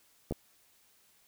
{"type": "clicks", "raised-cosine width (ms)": 2, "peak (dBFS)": -21, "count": 2, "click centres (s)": [0.31, 0.323], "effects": ["white hiss -66 dBFS RMS until 1.27 s"]}